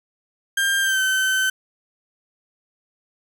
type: tone with pitch glide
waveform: 35% pulse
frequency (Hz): 1595 to 1533.6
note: G6 to G6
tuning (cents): +30 to -38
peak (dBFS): -16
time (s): 0.57-1.5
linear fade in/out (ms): 5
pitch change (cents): -68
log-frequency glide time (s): 0.8-1.01
effects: none